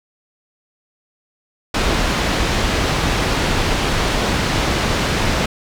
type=low-pass noise; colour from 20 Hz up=pink; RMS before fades=-18 dBFS; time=1.74-5.46 s; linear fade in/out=5 ms; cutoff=4900 Hz; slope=12 dB/octave; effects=none